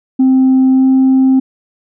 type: tone with pitch glide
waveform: sine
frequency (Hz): 261.6 to 263.3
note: C4 to C4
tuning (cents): 0 to +11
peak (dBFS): -4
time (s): 0.19-1.4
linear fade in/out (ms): 10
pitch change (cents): +11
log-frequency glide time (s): 0.71-0.86
effects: tanh soft clip ceiling -4 dBFS